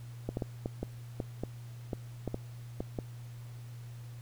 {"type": "clicks", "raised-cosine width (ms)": 2, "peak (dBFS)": -20, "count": 12, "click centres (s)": [0.29, 0.371, 0.422, 0.659, 0.83, 1.202, 1.436, 1.932, 2.277, 2.344, 2.805, 2.988], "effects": ["added 119 Hz sine -43 dBFS peak until 4.21 s", "pink hiss -59 dBFS RMS until 4.21 s"]}